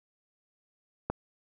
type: click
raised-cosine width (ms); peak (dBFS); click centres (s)
1; -15; 1.1
effects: none